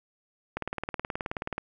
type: click train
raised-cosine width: 0.5 ms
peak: -16 dBFS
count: 20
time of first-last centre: 0.57-1.581 s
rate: 18.8 Hz
effects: none